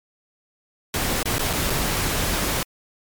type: noise with dropouts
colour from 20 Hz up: pink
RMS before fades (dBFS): -23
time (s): 0.94-2.63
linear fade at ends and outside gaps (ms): 1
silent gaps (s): 1.229-1.256 / 1.383-1.393 / 1.53-1.534 / 1.699-1.703
effects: MP3 96 kbps